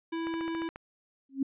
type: tone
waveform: square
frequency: 329.6 Hz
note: E4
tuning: in tune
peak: -32 dBFS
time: 0.12-0.69 s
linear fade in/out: 10 ms
type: click train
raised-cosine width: 0.5 ms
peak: -26 dBFS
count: 8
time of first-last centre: 0.27-0.76 s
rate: 14.3 Hz
type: tone with exponential growth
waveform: sine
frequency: 270.4 Hz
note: C#4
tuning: 43 cents flat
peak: -22 dBFS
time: 1.29-1.43 s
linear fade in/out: 5 ms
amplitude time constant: 29 ms
effects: resampled to 8000 Hz

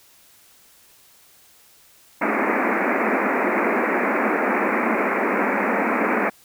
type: band-pass noise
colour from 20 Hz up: pink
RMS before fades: -21 dBFS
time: 2.21-6.3 s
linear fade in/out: 10 ms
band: 200 to 2400 Hz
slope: 96 dB/octave
effects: white hiss -53 dBFS RMS until 6.44 s

